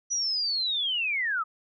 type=linear sweep; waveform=sine; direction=down; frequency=5920 to 1218 Hz; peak=-25 dBFS; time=0.1-1.44 s; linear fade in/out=20 ms; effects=none